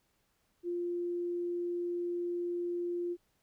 sine tone, 349.2 Hz, F4, in tune, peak -32 dBFS, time 0.63-3.17 s, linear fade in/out 50 ms, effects pink hiss -75 dBFS RMS until 3.42 s

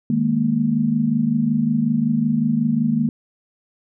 sine chord, D# suspended fourth, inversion none, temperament equal, 155.56 / 207.7 / 233.1 Hz, D#3 / G#3 / A#3, 0 / 0 / 0 cents, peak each -23 / -22 / -18 dBFS, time 0.1-3.09 s, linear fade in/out 2 ms, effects none

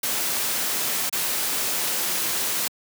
white noise with dropouts, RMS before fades -25 dBFS, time 0.03-2.68 s, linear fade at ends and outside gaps 5 ms, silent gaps 1.096-1.126 s, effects high-pass 150 Hz 12 dB/octave

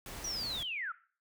pink noise, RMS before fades -45 dBFS, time 0.06-0.63 s, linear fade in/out 2 ms
sine linear sweep, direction down, 5920 to 1267 Hz, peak -35 dBFS, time 0.24-0.92 s, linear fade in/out 5 ms
effects noise-tail reverb RT60 0.4 s tail -17 dB re dry

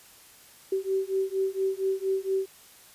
sine beating tone pair, 382.3 / 386.6 Hz, G4 / G4, -43 / -24 cents, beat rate 4.3 Hz, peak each -28 dBFS, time 0.72-2.46 s, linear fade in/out 5 ms, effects white hiss -53 dBFS RMS until 2.94 s + resampled to 32000 Hz

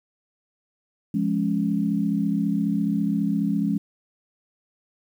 sine chord, Db major, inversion first, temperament just, 173.24 / 207.9 / 277.2 Hz, F3 / Ab3 / Db4, -14 / +2 / 0 cents, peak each -26 / -23 / -26 dBFS, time 1.14-3.78 s, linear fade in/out 5 ms, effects 9-bit

